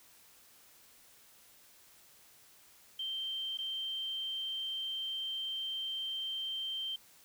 sine tone with dropouts, 3136 Hz, G7, in tune, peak -35 dBFS, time 2.99-6.96 s, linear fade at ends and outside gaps 5 ms, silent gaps 3.574-3.586 s, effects white hiss -61 dBFS RMS until 7.24 s

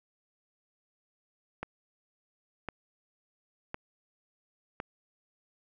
click train, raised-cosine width 0.5 ms, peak -20 dBFS, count 4, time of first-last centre 1.63-4.801 s, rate 0.946 Hz, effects none

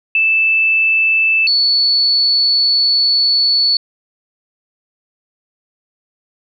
sine tone pair in turn, 2637 / 4435 Hz, E7 / C#8, 0 / 0 cents, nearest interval major sixth, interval 900 cents, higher second, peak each -10 dBFS, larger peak neither, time 0.15-1.47 / 1.47-3.77 s, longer second, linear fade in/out 2 ms, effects none

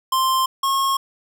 square tone pair in turn, 1050 / 1085.8 Hz, C6 / C#6, +6 / -36 cents, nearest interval minor second, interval 58 cents, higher second, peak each -17 / -18 dBFS, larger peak first, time 0.12-0.46 / 0.63-0.97 s, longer neither, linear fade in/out 5 ms, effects none

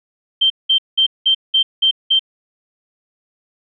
sine tone bursts, 3136 Hz, G7, in tune, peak -10 dBFS, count 7, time 0.41-2.194 s, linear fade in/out 10 ms, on 92 ms, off 190 ms, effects none

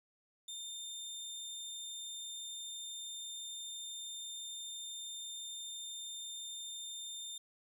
25% pulse tone, 3613 Hz, A7, 45 cents sharp, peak -39 dBFS, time 0.48-7.38 s, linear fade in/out 5 ms, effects none

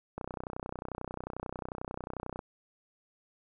click train, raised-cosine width 1 ms, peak -23 dBFS, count 70, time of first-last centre 0.18-2.392 s, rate 31.2 Hz, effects none

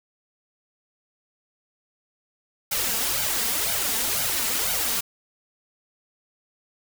white noise with flanger, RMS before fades -25 dBFS, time 2.71-5.01 s, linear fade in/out 10 ms, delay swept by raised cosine 1.3 to 4.5 ms, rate 2 Hz, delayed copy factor +0.8, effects none

